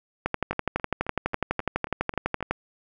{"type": "two click trains", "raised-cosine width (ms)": 0.5, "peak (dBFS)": [-9, -22], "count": [28, 8], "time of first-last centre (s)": [[0.26, 2.51], [0.53, 2.407]], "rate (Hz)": [12, 3.73], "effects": []}